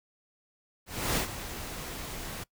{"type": "noise with ADSR envelope", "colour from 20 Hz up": "pink", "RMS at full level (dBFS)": -27, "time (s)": [0.86, 2.44], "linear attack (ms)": 310, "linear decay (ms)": 100, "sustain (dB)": -12, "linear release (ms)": 10, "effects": ["noise-tail reverb RT60 0.1 s tail -21 dB re dry"]}